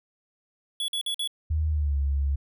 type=tone bursts; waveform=square; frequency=3386 Hz; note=G#7; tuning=33 cents sharp; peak=-27 dBFS; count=4; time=0.8-1.275 s; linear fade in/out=2 ms; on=82 ms; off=49 ms
type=tone with pitch glide; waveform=sine; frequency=77.78 to 69.7 Hz; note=D#2 to C#2; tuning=0 to +10 cents; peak=-22 dBFS; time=1.5-2.36 s; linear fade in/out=10 ms; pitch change=-190 cents; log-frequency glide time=1.69-1.97 s
effects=none